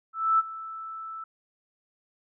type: tone with ADSR envelope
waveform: sine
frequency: 1318.5 Hz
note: E6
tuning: in tune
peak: -17 dBFS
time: 0.13-1.24 s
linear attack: 260 ms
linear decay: 27 ms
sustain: -18 dB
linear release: 4 ms
effects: none